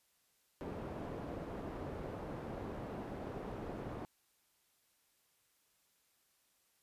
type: low-pass noise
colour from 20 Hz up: white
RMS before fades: -44 dBFS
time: 0.61-4.05 s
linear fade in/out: 0 ms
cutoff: 540 Hz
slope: 12 dB/octave
effects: white hiss -75 dBFS RMS until 6.82 s + resampled to 32000 Hz